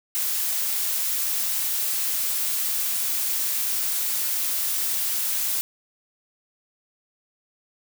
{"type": "noise", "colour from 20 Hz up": "blue", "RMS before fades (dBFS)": -25, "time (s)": [0.15, 5.61], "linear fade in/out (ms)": 0, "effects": []}